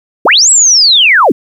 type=linear two-way sweep; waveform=sine; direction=up then down; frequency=190.7 to 7902 to 190.7 Hz; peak=-3 dBFS; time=0.25-1.32 s; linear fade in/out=5 ms; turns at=0.5 s; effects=7-bit